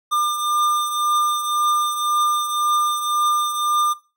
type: beating tone pair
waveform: square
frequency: 1200 / 1201.9 Hz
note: D6 / D6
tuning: +37 / +40 cents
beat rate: 1.9 Hz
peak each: -20 / -27 dBFS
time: 0.11-3.94 s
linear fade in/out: 20 ms
effects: noise-tail reverb RT60 0.3 s tail -17 dB re dry